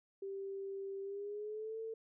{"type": "tone with pitch glide", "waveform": "sine", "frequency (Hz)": [391.5, 447.1], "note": ["G4", "A4"], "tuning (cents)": [-2, 28], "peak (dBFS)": -40, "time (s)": [0.22, 1.94], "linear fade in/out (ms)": 5, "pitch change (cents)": 230, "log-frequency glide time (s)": [1.02, 1.79], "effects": []}